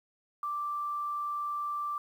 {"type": "tone with quantisation", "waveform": "sine", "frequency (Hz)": 1174.7, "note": "D6", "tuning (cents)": 0, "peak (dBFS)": -31, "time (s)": [0.43, 1.98], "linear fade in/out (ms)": 2, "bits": 10, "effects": []}